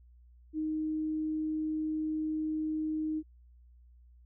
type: tone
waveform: sine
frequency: 311.1 Hz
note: D#4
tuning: in tune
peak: -30 dBFS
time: 0.53-3.23 s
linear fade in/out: 50 ms
effects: added 60 Hz sine -55 dBFS peak until 4.25 s